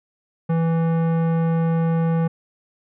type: tone with tanh clipping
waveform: sine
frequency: 164.81 Hz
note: E3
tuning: in tune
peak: -19 dBFS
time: 0.49-2.28 s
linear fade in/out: 10 ms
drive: 16 dB
effects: none